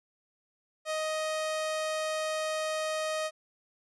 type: tone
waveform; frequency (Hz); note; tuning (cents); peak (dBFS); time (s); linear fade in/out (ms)
sawtooth; 625; D#5; +8; -26; 0.85-3.31; 50
effects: resampled to 24000 Hz